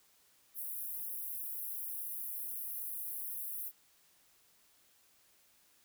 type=high-pass noise; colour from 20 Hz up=pink; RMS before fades=-41 dBFS; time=0.54-3.72 s; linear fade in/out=50 ms; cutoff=11000 Hz; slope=48 dB/octave; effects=white hiss -68 dBFS RMS until 5.84 s